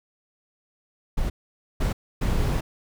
brown noise bursts at uneven times, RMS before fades -23 dBFS, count 3, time 1.17-1.3 / 1.8-1.93 / 2.21-2.61 s, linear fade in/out 10 ms, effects none

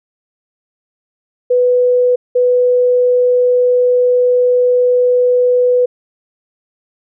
sine tone pair in turn, 495.4 / 495.4 Hz, B4 / B4, +5 / +5 cents, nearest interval unison, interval 0 cents, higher neither, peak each -8 dBFS, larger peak neither, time 1.5-2.16 / 2.35-5.86 s, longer second, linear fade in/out 10 ms, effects none

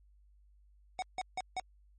square tone bursts, 744 Hz, F#5, 9 cents sharp, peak -34 dBFS, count 4, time 0.99-1.598 s, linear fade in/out 0 ms, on 32 ms, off 160 ms, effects added 50 Hz sine -60 dBFS peak until 1.98 s + MP3 32 kbps

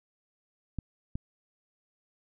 clicks, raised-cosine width 5 ms, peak -21 dBFS, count 2, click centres 0.787 / 1.155 s, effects none

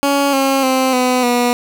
15% pulse tone with pitch steps, 280.6 / 270.7 / 261.2 / 252 / 243.2 Hz, C#4 / C#4 / C4 / B3 / B3, +21 / -41 / -3 / +35 / -26 cents, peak -6 dBFS, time 0.03-1.53 s, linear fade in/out 0 ms, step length 300 ms, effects none

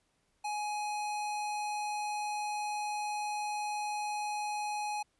square tone, 837 Hz, G#5, 13 cents sharp, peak -34 dBFS, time 0.44-5.03 s, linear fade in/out 10 ms, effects pink hiss -75 dBFS RMS until 5.19 s + resampled to 24000 Hz

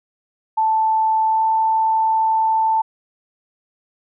sine tone with pitch glide, 880 to 885.6 Hz, A5 to A5, 0 to +11 cents, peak -14 dBFS, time 0.57-2.82 s, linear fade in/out 10 ms, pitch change +11 cents, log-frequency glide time 1.27-1.43 s, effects none

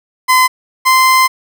30% pulse tone pair in turn, 1023 / 1037.9 Hz, C6 / C6, -39 / -14 cents, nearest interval unison, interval 25 cents, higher second, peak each -4 dBFS, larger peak neither, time 0.28-0.48 / 0.85-1.28 s, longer second, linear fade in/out 20 ms, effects none

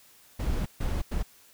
brown noise bursts at uneven times, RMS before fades -28 dBFS, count 3, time 0.39-0.66 / 0.8-1.02 / 1.11-1.23 s, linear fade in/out 10 ms, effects white hiss -57 dBFS RMS until 1.53 s

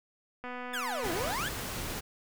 click train, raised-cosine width 0.5 ms, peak -26 dBFS, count 221, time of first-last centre 0.44-1.327 s, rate 248 Hz
30% pulse exponential two-way sweep, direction down then up, 1807 to 314.4 to 1807 Hz, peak -30 dBFS, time 0.73-1.49 s, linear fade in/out 10 ms, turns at 1.12 s
pink noise, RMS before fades -37 dBFS, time 1.03-2.01 s, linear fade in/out 20 ms
effects none

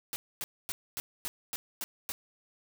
white noise bursts, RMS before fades -36 dBFS, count 8, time 0.13-2.12 s, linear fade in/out 0 ms, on 30 ms, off 250 ms, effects none

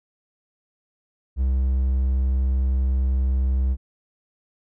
triangle tone, 65.2 Hz, C2, 5 cents flat, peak -16 dBFS, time 1.36-3.77 s, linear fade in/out 50 ms, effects none

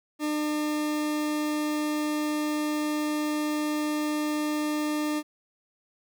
40% pulse tone, 301.3 Hz, D4, 44 cents sharp, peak -25 dBFS, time 0.19-5.23 s, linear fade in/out 50 ms, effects 11-bit

